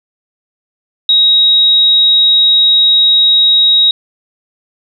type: tone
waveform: sine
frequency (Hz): 3800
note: A#7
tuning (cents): +33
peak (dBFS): -5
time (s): 1.09-3.91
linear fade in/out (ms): 2
effects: none